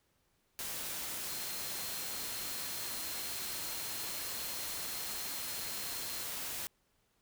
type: tone in noise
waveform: sine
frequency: 4186 Hz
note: C8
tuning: in tune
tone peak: -48 dBFS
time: 1.29-6.24 s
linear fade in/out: 0 ms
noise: white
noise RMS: -40 dBFS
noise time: 0.59-6.67 s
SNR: -11 dB
effects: pink hiss -75 dBFS RMS until 7.21 s